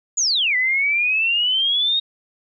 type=exponential two-way sweep; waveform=sine; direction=down then up; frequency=7110 to 1975.5 to 3761 Hz; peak=-16 dBFS; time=0.17-2 s; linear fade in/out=10 ms; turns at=0.56 s; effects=none